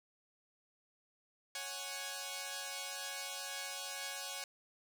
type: chord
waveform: 5% pulse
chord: C# suspended fourth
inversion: none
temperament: equal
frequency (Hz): 554.4 / 740 / 830.6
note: C#5 / F#5 / G#5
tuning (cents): 0 / 0 / 0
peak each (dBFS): -34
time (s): 1.55-4.44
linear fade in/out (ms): 2
effects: none